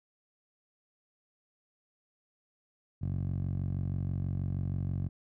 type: tone with band-pass filter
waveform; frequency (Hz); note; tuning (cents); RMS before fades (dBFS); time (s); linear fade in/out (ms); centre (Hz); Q
10% pulse; 46.25; F#1; 0; -33; 3.01-5.09; 20; 110; 2.2
effects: none